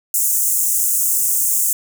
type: high-pass noise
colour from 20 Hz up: pink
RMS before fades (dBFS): -17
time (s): 0.14-1.73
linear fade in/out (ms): 2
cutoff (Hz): 6800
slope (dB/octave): 48
effects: none